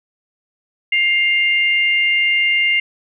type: tone pair together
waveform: sine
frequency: 2115 / 2794 Hz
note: C7 / F7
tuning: +18 / 0 cents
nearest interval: perfect fourth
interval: 482 cents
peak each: -14 / -18 dBFS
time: 0.92-2.8 s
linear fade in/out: 5 ms
effects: none